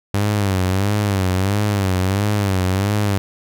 sawtooth tone with vibrato, 98.2 Hz, G2, 4 cents sharp, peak -12 dBFS, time 0.14-3.18 s, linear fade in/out 0 ms, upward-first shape sine, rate 1.5 Hz, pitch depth 110 cents each way, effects none

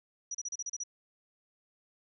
sine tone bursts, 5830 Hz, F#8, 26 cents flat, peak -34 dBFS, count 8, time 0.31-0.836 s, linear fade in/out 5 ms, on 36 ms, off 34 ms, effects none

